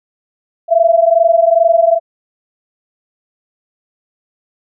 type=tone pair together; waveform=sine; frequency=657.6 / 680 Hz; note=E5 / F5; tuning=-4 / -46 cents; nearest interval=minor second; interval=58 cents; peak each=-10 dBFS; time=0.68-2 s; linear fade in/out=50 ms; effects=none